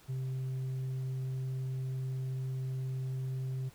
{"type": "tone with tanh clipping", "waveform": "sine", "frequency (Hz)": 130.81, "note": "C3", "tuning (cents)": 0, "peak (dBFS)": -34, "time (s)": [0.08, 3.7], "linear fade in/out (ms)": 20, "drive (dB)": 3, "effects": ["pink hiss -60 dBFS RMS until 3.74 s"]}